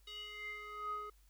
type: tone with band-pass filter sweep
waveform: square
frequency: 419.1 Hz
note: G#4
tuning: 16 cents sharp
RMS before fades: -45 dBFS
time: 0.07-1.1 s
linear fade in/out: 5 ms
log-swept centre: 3400 to 1000 Hz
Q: 6.5
effects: added 50 Hz sine -63 dBFS peak until 1.29 s + white hiss -73 dBFS RMS until 1.29 s